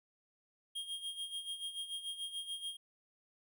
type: tone with tremolo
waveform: square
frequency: 3236 Hz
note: G#7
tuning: 46 cents flat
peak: -38 dBFS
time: 0.75-2.77 s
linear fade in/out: 10 ms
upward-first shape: sine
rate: 6.9 Hz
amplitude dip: 70%
effects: none